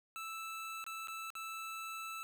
25% pulse tone with dropouts, 1318.5 Hz, E6, in tune, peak -38 dBFS, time 0.16-2.23 s, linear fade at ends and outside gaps 0 ms, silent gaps 0.841-0.865 / 1.073-1.083 / 1.303-1.353 s, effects none

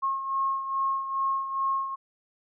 sine beating tone pair, 1081 / 1083.4 Hz, C#6 / C#6, -44 / -40 cents, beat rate 2.4 Hz, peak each -26 / -33 dBFS, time 0.02-1.96 s, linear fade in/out 20 ms, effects none

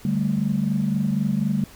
sine chord, D suspended fourth, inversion none, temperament equal, 146.83 / 196 / 220 Hz, D3 / G3 / A3, 0 / 0 / 0 cents, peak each -25 / -22 / -24 dBFS, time 0.05-1.64 s, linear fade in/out 2 ms, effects tanh soft clip ceiling -11 dBFS + pink hiss -47 dBFS RMS until 1.75 s

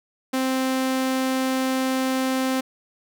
sawtooth tone, 261.5 Hz, C4, 1 cent flat, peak -17 dBFS, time 0.33-2.61 s, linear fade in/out 10 ms, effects none

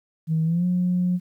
sine tone with pitch glide, 160 to 179.59 Hz, D#3 to F3, +49 to +49 cents, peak -18 dBFS, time 0.27-1.2 s, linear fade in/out 50 ms, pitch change +200 cents, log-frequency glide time 0.44-0.65 s, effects tanh soft clip ceiling -14 dBFS + 10-bit

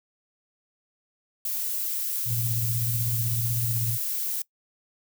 violet noise, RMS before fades -29 dBFS, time 1.45-4.42 s, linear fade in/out 2 ms
sine tone with tremolo, 116.54 Hz, A#2, in tune, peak -24 dBFS, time 2.25-3.98 s, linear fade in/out 50 ms, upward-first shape triangle, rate 16 Hz, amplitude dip 50%
effects noise-tail reverb RT60 0.1 s tail -22 dB re dry

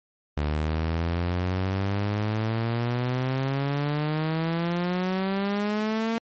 sawtooth exponential sweep, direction up, 73.42 to 230 Hz, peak -20 dBFS, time 0.37-6.18 s, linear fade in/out 0 ms, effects low-pass 4000 Hz 12 dB/octave + MP3 32 kbps

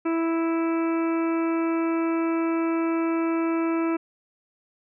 harmonic tone, 329.6 Hz, E4, in tune, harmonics 1 / 2 / 3 / 4 / 5 / 6 / 7 / 8, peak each -22 / -34 / -35 / -34 / -44 / -47 / -40 / -43 dBFS, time 0.05-3.97 s, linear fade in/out 10 ms, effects none

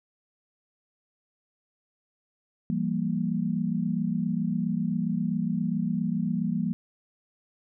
sine chord, E diminished, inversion none, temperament equal with one note detuned, 168.57 / 196 / 233.1 Hz, E3 / G3 / Bb3, +39 / 0 / 0 cents, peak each -29 dBFS, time 2.7-6.73 s, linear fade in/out 0 ms, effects none

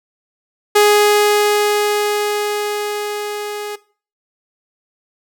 sawtooth tone with level ramp, 415.9 Hz, G#4, 2 cents sharp, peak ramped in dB -4 to -20 dBFS, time 0.75-3.76 s, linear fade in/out 10 ms, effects noise-tail reverb RT60 0.4 s tail -19 dB re dry

